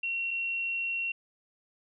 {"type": "tone pair in turn", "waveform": "sine", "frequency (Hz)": [2733, 2733], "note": ["F7", "F7"], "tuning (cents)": [-38, -38], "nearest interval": "unison", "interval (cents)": 0, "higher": "neither", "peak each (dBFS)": [-29, -29], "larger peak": "neither", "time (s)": [[0.03, 0.31], [0.31, 1.12]], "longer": "second", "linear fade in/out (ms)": 5, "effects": []}